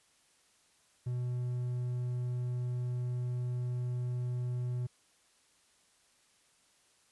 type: tone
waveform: triangle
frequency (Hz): 123.47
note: B2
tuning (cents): 0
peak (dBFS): -30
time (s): 1.06-4.87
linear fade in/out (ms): 10
effects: white hiss -68 dBFS RMS until 7.11 s + resampled to 24000 Hz